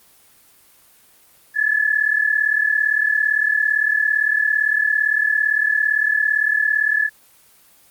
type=tone pair together; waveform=sine; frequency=1699.3 / 1737 Hz; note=G#6 / A6; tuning=+39 / -23 cents; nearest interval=unison; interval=38 cents; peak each=-18 dBFS; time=1.54-7.1 s; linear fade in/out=50 ms; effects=white hiss -52 dBFS RMS until 7.9 s + Opus 24 kbps